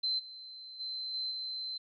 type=tone with level steps; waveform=sine; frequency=4082 Hz; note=C8; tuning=44 cents flat; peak=-29 / -45 / -36 / -33 / -36 dBFS; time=0.03-1.78 s; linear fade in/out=10 ms; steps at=0.18 / 0.79 / 1.13 / 1.3 s; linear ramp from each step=20 ms; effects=none